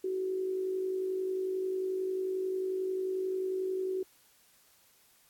sine tone with amplitude modulation, 375.6 Hz, F#4, 26 cents sharp, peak -28 dBFS, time 0.04-4.03 s, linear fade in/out 5 ms, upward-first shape sine, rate 51.2 Hz, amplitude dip 45%, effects white hiss -64 dBFS RMS until 5.29 s + AAC 64 kbps

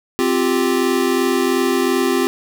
square chord, C suspended fourth, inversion none, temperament equal, 261.6 / 349.2 / 392 Hz, C4 / F4 / G4, 0 / 0 / 0 cents, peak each -20 dBFS, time 0.19-2.27 s, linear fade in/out 0 ms, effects none

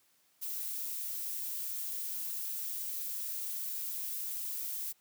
violet noise, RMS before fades -38 dBFS, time 0.41-4.93 s, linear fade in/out 20 ms, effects white hiss -70 dBFS RMS until 5 s + high-pass 100 Hz 12 dB/octave

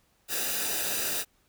white noise with comb filter, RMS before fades -30 dBFS, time 0.28-1.25 s, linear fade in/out 50 ms, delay 0.92 ms, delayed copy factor -0.65, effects pink hiss -68 dBFS RMS until 1.48 s

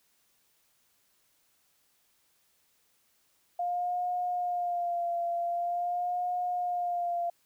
sine tone with vibrato, 703 Hz, F5, 11 cents sharp, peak -28 dBFS, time 3.59-7.3 s, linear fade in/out 5 ms, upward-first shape sine, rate 0.45 Hz, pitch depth 36 cents each way, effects white hiss -70 dBFS RMS until 7.45 s

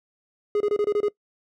triangle tone bursts, 415.3 Hz, G#4, in tune, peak -17 dBFS, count 7, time 0.55-1.084 s, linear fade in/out 2 ms, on 54 ms, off 26 ms, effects noise-tail reverb RT60 0.1 s tail -21 dB re dry

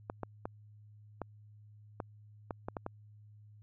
clicks, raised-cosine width 1 ms, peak -23 dBFS, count 9, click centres 0.099 / 0.233 / 0.455 / 1.217 / 2.002 / 2.508 / 2.685 / 2.768 / 2.864 s, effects added 105 Hz sine -54 dBFS peak until 3.62 s

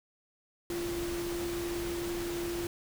sine tone in noise, 345 Hz, F4, 21 cents flat, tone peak -33 dBFS, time 0.7-2.67 s, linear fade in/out 2 ms, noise pink, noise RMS -40 dBFS, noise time 0.7-2.67 s, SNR +4 dB, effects none

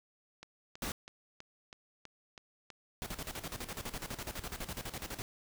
click train, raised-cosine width 0.2 ms, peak -30 dBFS, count 10, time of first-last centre 0.43-3.352 s, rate 3.08 Hz
pink noise, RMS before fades -38 dBFS, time 0.82-0.92 s, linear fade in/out 2 ms
pink noise with tremolo, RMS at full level -40 dBFS, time 3.02-5.22 s, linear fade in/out 0 ms, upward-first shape square, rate 12 Hz, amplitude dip 75%
effects none

